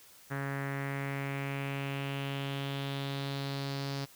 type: tone with low-pass filter sweep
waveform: sawtooth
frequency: 138.59 Hz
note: C#3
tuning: in tune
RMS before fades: -36 dBFS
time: 0.3-4.06 s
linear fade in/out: 20 ms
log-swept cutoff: 1700 to 4900 Hz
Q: 3.6
effects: white hiss -57 dBFS RMS until 4.15 s